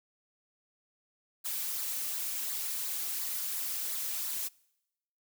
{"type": "noise with flanger", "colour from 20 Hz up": "blue", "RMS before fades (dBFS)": -35, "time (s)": [1.44, 4.49], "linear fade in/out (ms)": 20, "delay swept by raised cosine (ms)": [0.33, 3.23], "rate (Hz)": 2.8, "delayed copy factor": -0.5, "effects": ["noise-tail reverb RT60 0.9 s tail -25 dB re dry"]}